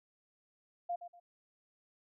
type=tone with echo; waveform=sine; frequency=698.5 Hz; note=F5; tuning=in tune; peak=-33 dBFS; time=0.89-0.96 s; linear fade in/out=10 ms; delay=120 ms; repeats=2; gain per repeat=-11 dB; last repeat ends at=1.2 s; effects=none

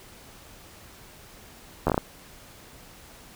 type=slowing click train; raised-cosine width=1 ms; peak=-8 dBFS; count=6; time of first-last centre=1.87-1.979 s; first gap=12 ms; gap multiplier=1.3; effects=pink hiss -49 dBFS RMS until 3.35 s

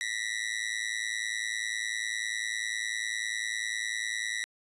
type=tone with amplitude modulation; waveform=sawtooth; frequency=1937 Hz; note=B6; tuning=34 cents flat; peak=-23 dBFS; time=0.01-4.44 s; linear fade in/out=0 ms; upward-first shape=sine; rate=110 Hz; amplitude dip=100%; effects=resampled to 24000 Hz

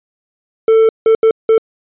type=tone bursts at uneven times; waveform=triangle; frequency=445.4 Hz; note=A4; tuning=21 cents sharp; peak=-4 dBFS; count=4; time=0.68-0.89 / 1.06-1.15 / 1.23-1.31 / 1.49-1.58 s; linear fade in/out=2 ms; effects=resampled to 8000 Hz

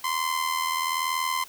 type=tone with amplitude modulation; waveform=sawtooth; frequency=1036 Hz; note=C6; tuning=17 cents flat; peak=-18 dBFS; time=0.04-1.44 s; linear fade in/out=5 ms; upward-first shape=sine; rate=81 Hz; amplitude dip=65%; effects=white hiss -48 dBFS RMS until 1.48 s

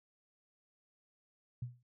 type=tone with exponential decay; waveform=sine; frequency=122.1 Hz; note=B2; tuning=19 cents flat; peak=-34 dBFS; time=1.62-1.83 s; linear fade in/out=5 ms; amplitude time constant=44 ms; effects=none

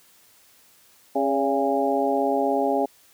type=harmonic tone with a mistuned harmonic; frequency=136.6 Hz; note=C#3; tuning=25 cents flat; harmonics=2 / 3 / 4 / 5 / 6; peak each=-26 / -26 / -26 / -26 / -26 dBFS; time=1.15-2.86 s; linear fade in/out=10 ms; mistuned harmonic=4; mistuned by=+64 cents; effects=white hiss -56 dBFS RMS until 3.13 s + high-pass 60 Hz 12 dB/octave

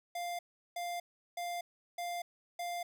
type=tone bursts; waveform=square; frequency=698.5 Hz; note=F5; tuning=in tune; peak=-37 dBFS; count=5; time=0.15-2.83 s; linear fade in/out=5 ms; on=240 ms; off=370 ms; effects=none

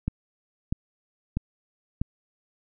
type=click train; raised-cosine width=5 ms; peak=-13 dBFS; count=4; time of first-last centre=0.08-2.015 s; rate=1.55 Hz; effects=none

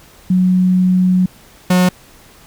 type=tone pair in turn; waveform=sine / 45% pulse; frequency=183.5 / 181.5 Hz; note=F#3 / F#3; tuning=-14 / -33 cents; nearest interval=unison; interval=19 cents; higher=first; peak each=-9 dBFS; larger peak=neither; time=0.3-1.26 / 1.7-1.89 s; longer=first; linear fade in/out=5 ms; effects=pink hiss -44 dBFS RMS until 2.46 s

